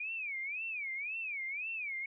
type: tone with vibrato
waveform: sine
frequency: 2380 Hz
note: D7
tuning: 22 cents sharp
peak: -36 dBFS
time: 0-2.06 s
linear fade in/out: 5 ms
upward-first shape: sine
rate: 1.9 Hz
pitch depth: 220 cents each way
effects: none